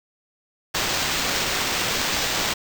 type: noise with sample-and-hold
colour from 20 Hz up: white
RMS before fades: -24 dBFS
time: 0.74-2.54 s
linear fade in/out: 10 ms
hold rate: 11025 Hz
effects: none